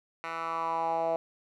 10% pulse tone with band-pass filter sweep, 164.81 Hz, E3, in tune, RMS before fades -31 dBFS, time 0.24-1.16 s, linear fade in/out 0 ms, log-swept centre 1600 to 640 Hz, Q 4.2, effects none

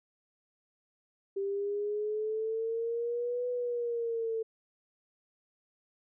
sine exponential two-way sweep, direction up then down, 392 to 494.5 to 445 Hz, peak -30 dBFS, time 1.36-4.43 s, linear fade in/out 10 ms, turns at 3.48 s, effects none

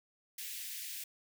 white high-pass noise, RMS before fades -43 dBFS, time 0.38-1.04 s, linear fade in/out 5 ms, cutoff 1800 Hz, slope 48 dB/octave, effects none

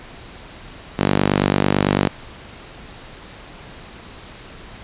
sawtooth tone with high-pass filter, 49 Hz, G1, in tune, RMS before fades -18 dBFS, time 0.98-2.09 s, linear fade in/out 20 ms, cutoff 190 Hz, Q 1, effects pink hiss -39 dBFS RMS until 4.83 s + resampled to 8000 Hz

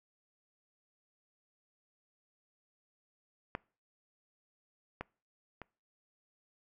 clicks, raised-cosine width 0.5 ms, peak -20 / -23 / -29 dBFS, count 3, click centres 3.551 / 5.01 / 5.617 s, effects noise-tail reverb RT60 0.4 s tail -25 dB re dry

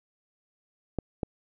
clicks, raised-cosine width 2 ms, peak -15 dBFS, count 2, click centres 0.987 / 1.232 s, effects none

